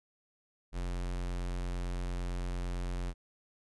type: tone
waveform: square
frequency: 44.44 Hz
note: F1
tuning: 31 cents sharp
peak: -34 dBFS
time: 0.72-3.14 s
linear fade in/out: 50 ms
effects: resampled to 24000 Hz